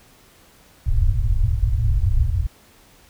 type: low-pass noise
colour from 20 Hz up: pink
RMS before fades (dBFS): -18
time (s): 0.86-2.47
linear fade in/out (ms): 2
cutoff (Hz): 120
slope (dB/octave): 96
effects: pink hiss -52 dBFS RMS until 3.09 s